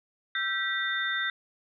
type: tone cluster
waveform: sine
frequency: 1337 / 1561 / 1948 / 3610 Hz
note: E6 / G6 / B6 / A7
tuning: +24 / -8 / -24 / +44 cents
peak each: -37 / -31 / -31 / -33 dBFS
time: 0.35-1.3 s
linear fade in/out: 2 ms
effects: none